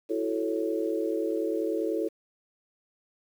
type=chord; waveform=sine; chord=F# minor seventh; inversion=third; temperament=equal; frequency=329.6 / 370 / 440 / 554.4 Hz; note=E4 / F#4 / A4 / C#5; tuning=0 / 0 / 0 / 0 cents; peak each=-30 / -34 / -30 / -34 dBFS; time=0.09-2.09 s; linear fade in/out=20 ms; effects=9-bit